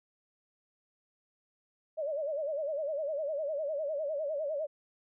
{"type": "tone with vibrato", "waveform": "sine", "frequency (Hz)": 596, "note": "D5", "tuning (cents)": 25, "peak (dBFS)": -31, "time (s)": [1.97, 4.67], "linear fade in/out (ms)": 20, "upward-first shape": "sine", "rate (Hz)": 9.9, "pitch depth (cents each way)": 130, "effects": []}